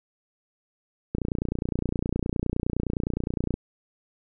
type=click train; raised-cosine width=3 ms; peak=-13 dBFS; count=72; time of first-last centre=1.15-3.541 s; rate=29.7 Hz; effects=none